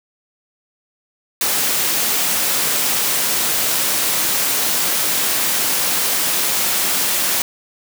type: high-pass noise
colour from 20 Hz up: white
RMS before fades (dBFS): -18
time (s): 1.41-7.42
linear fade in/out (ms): 2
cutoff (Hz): 140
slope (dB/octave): 12
effects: none